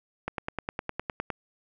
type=click train; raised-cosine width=0.5 ms; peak=-15 dBFS; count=11; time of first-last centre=0.28-1.302 s; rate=9.78 Hz; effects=none